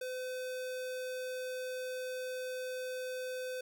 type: tone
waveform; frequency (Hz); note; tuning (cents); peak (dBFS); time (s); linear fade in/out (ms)
square; 509; C5; -48; -38; 0.01-3.61; 5
effects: none